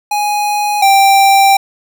square tone pair in turn, 830.6 / 785.4 Hz, G#5 / G5, 0 / +3 cents, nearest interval minor second, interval 97 cents, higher first, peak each -13 / -6 dBFS, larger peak second, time 0.11-0.82 / 0.82-1.57 s, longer second, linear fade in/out 5 ms, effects none

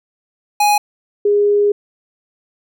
square / sine tone pair in turn, 830.6 / 410.6 Hz, G#5 / G#4, 0 / -20 cents, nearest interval octave, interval 1220 cents, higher first, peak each -11 / -10 dBFS, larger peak second, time 0.6-0.78 / 1.25-1.72 s, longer second, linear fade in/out 5 ms, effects none

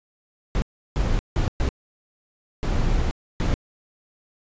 brown noise bursts at uneven times, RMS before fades -21 dBFS, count 6, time 0.55-0.62 / 0.96-1.19 / 1.36-1.48 / 1.6-1.69 / 2.63-3.11 / 3.4-3.54 s, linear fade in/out 0 ms, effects resampled to 16000 Hz

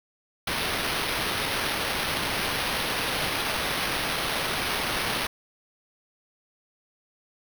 blue noise with sample-and-hold, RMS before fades -28 dBFS, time 0.47-5.27 s, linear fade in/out 5 ms, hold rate 7350 Hz, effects none

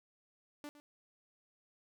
sawtooth tone with echo, 293.7 Hz, D4, in tune, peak -40 dBFS, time 0.64-0.69 s, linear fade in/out 0 ms, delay 110 ms, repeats 1, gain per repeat -13 dB, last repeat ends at 0.8 s, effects none

